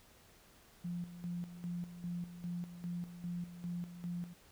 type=tone with tremolo; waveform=sine; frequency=174.61 Hz; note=F3; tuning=in tune; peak=-37 dBFS; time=0.84-4.34 s; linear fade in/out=10 ms; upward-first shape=square; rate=2.5 Hz; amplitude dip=70%; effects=pink hiss -63 dBFS RMS until 4.51 s